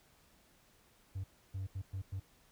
triangle tone bursts at uneven times, 95.8 Hz, G2, 39 cents flat, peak -34 dBFS, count 5, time 1.15-1.24 / 1.54-1.67 / 1.75-1.82 / 1.93-2.02 / 2.12-2.2 s, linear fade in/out 10 ms, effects tanh soft clip ceiling -32 dBFS + pink hiss -67 dBFS RMS until 2.51 s

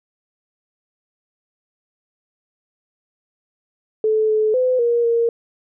sine tone with pitch steps, 434.8 / 431.7 / 508 / 472.8 / 465.5 Hz, A4 / A4 / B4 / A#4 / A#4, -21 / -33 / +49 / +24 / -2 cents, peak -14 dBFS, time 4.04-5.29 s, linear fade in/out 2 ms, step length 250 ms, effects none

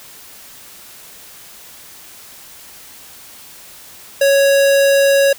square tone, 554.4 Hz, C#5, in tune, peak -10 dBFS, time 4.21-5.33 s, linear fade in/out 5 ms, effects white hiss -39 dBFS RMS until 5.38 s

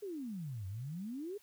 sine exponential two-way sweep, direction down then up, 429.3 to 91 to 429.3 Hz, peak -39 dBFS, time 0.02-1.38 s, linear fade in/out 10 ms, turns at 0.67 s, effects white hiss -66 dBFS RMS until 1.42 s

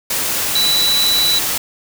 sine tone in noise, 3951 Hz, B7, in tune, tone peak -13 dBFS, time 0.55-1.39 s, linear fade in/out 5 ms, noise white, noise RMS -19 dBFS, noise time 0.1-1.58 s, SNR +3 dB, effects none

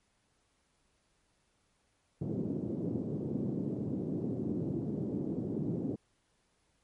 white band-pass noise, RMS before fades -35 dBFS, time 2.21-5.96 s, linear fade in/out 10 ms, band 120 to 340 Hz, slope 24 dB/octave, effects pink hiss -74 dBFS RMS until 6.83 s + MP3 48 kbps

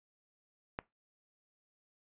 click, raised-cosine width 0.5 ms, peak -21 dBFS, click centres 0.789 s, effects noise-tail reverb RT60 0.2 s tail -21 dB re dry + resampled to 8000 Hz

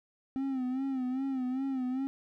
triangle tone with vibrato, 261.6 Hz, C4, in tune, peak -28 dBFS, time 0.36-2.07 s, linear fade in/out 0 ms, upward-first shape sine, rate 2.5 Hz, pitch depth 73 cents each way, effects none

